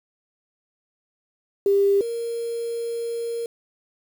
sine tone pair in turn, 398.5 / 466 Hz, G4 / A#4, +28 / -1 cents, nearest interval minor third, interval 271 cents, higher second, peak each -15 / -25 dBFS, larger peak first, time 1.66-2.01 / 2.01-3.46 s, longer second, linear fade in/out 2 ms, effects 7-bit

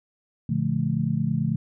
sine chord, Bb major seventh, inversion none, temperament just, 116.54 / 145.68 / 174.81 / 218.5 Hz, Bb2 / D3 / F3 / A3, 0 / -14 / +2 / -12 cents, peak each -30 / -25 / -28 / -27 dBFS, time 0.49-1.56 s, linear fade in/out 5 ms, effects none

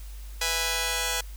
5% pulse chord, E major, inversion second, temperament just, 494.4 / 659.3 / 824.1 Hz, B4 / E5 / G#5, +2 / 0 / -14 cents, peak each -18 / -22 / -18 dBFS, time 0.41-1.21 s, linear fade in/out 5 ms, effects added 50 Hz sine -37 dBFS peak until 1.36 s + white hiss -52 dBFS RMS until 1.36 s

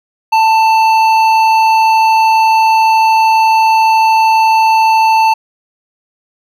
triangle tone with hard clipping, 887 Hz, A5, 14 cents sharp, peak -8 dBFS, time 0.32-5.34 s, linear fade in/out 10 ms, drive 13 dB, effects none

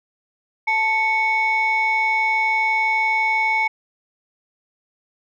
sine tone pair together, 879.8 / 2217 Hz, A5 / C#7, 0 / 0 cents, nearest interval octave + major third, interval 1600 cents, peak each -19 / -17 dBFS, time 0.67-3.68 s, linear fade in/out 10 ms, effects tanh soft clip ceiling -12 dBFS

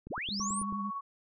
click train, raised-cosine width 3 ms, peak -31 dBFS, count 7, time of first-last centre 0.07-0.725 s, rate 9.16 Hz
sine linear sweep, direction up, 52.5 to 9700 Hz, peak -34 dBFS, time 0.1-0.63 s, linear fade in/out 10 ms
sine tone with vibrato, 201.9 Hz, G#3, 49 cents flat, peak -35 dBFS, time 0.3-0.91 s, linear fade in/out 20 ms, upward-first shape triangle, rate 11 Hz, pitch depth 36 cents each way
sine tone with tremolo, 1114 Hz, C#6, 8 cents sharp, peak -33 dBFS, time 0.4-1.01 s, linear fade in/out 10 ms, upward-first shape sine, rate 18 Hz, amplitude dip 40%
effects none

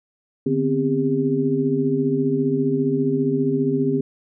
sine tone cluster, 148.2 / 250.7 / 265.6 / 401.5 Hz, D3 / B3 / C4 / G4, +16 / +26 / +26 / +41 cents, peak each -25 / -24 / -22 / -22 dBFS, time 0.46-4.01 s, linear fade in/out 5 ms, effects none

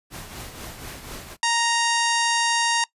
pink noise with tremolo, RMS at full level -35 dBFS, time 0.1-1.37 s, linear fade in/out 50 ms, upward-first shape triangle, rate 4.1 Hz, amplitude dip 55%
harmonic tone, 932.3 Hz, A#5, in tune, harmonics 1 / 2 / 3 / 4 / 5 / 6 / 7 / 8 / 10, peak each -23 / -26 / -28 / -29 / -30 / -31 / -31 / -32 / -33 dBFS, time 1.43-2.84 s, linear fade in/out 2 ms
effects noise-tail reverb RT60 0.1 s tail -21 dB re dry + resampled to 32000 Hz

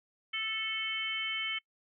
harmonic tone, 440 Hz, A4, in tune, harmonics 3 / 4 / 5 / 6 / 7, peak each -44 / -46 / -35 / -47 / -35 dBFS, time 0.33-1.59 s, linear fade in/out 10 ms, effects noise-tail reverb RT60 0.1 s tail -25 dB re dry

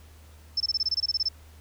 sine tone bursts, 5290 Hz, E8, 5 cents sharp, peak -22 dBFS, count 13, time 0.57-1.287 s, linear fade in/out 5 ms, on 33 ms, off 24 ms, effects added 77 Hz sine -48 dBFS peak until 1.6 s + pink hiss -57 dBFS RMS until 1.6 s

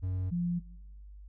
triangle / sine tone pair in turn, 92.5 / 174.31 Hz, F#2 / F3, 0 / -3 cents, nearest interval major seventh, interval 1097 cents, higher second, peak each -28 dBFS, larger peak neither, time 0.02-0.31 / 0.31-0.6 s, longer neither, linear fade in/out 20 ms, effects noise-tail reverb RT60 1.0 s tail -23 dB re dry + added 50 Hz sine -46 dBFS peak until 1.28 s

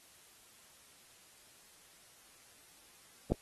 click, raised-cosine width 2 ms, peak -16 dBFS, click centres 3.32 s, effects white hiss -61 dBFS RMS until 3.41 s + AAC 32 kbps

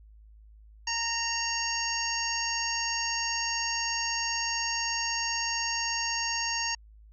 harmonic tone with a mistuned harmonic, 923 Hz, A#5, 17 cents flat, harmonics 1 / 2 / 3 / 5 / 6 / 7, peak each -35 / -35 / -35 / -35 / -35 / -35 dBFS, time 0.87-6.75 s, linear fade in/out 5 ms, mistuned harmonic 7, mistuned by +16 cents, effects added 53 Hz sine -50 dBFS peak until 7.12 s

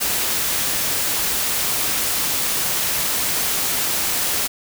white noise, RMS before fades -21 dBFS, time 0-4.48 s, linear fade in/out 20 ms, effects none

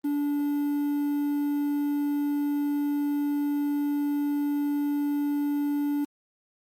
triangle tone with quantisation, 289.5 Hz, D4, 25 cents flat, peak -22 dBFS, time 0.04-6.05 s, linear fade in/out 10 ms, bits 8, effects Opus 32 kbps

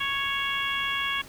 harmonic tone, 554.4 Hz, C#5, in tune, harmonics 2 / 3 / 4 / 5 / 6, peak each -32 / -32 / -32 / -32 / -32 dBFS, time 0-1.22 s, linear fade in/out 10 ms, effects pink hiss -47 dBFS RMS until 1.28 s

